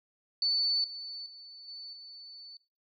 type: tone with level steps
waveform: sine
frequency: 4492 Hz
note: C#8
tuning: 22 cents sharp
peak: -25 / -38 / -46 / -41 / -45 dBFS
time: 0.42-2.57 s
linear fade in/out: 2 ms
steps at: 0.84 / 1.26 / 1.68 / 1.93 s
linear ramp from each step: 2 ms
effects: noise-tail reverb RT60 0.3 s tail -19 dB re dry